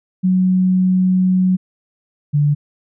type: tone pair in turn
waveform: sine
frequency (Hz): 185 / 146.28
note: F#3 / D3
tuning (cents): 0 / -7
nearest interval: major third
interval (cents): 407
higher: first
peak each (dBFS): -11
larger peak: neither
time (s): 0.23-1.57 / 2.33-2.55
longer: first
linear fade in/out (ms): 20
effects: none